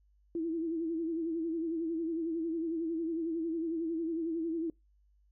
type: tone with vibrato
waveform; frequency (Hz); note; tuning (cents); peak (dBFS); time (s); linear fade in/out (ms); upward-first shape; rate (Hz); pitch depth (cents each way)
sine; 328.5; E4; -6; -31; 0.35-4.7; 2; sine; 11; 64
effects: noise-tail reverb RT60 0.2 s tail -26 dB re dry + added 50 Hz sine -64 dBFS peak until 5.31 s